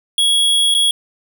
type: tone with dropouts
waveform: square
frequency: 3330 Hz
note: G#7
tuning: 4 cents sharp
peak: -12 dBFS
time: 0.18-0.91 s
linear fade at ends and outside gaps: 2 ms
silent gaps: 0.742-0.748 s
effects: none